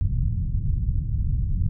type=low-pass noise; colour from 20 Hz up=pink; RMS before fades=-23 dBFS; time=0.01-1.69 s; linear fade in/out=0 ms; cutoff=140 Hz; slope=24 dB/octave; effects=none